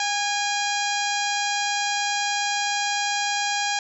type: harmonic tone with a mistuned harmonic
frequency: 813 Hz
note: G#5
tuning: 37 cents flat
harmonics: 1 / 2 / 3 / 4 / 5 / 6 / 7 / 8 / 9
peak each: -26 / -29 / -31 / -32 / -33 / -34 / -34 / -35 / -36 dBFS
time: 0-3.79 s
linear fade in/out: 2 ms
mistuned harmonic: 2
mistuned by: +27 cents
effects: none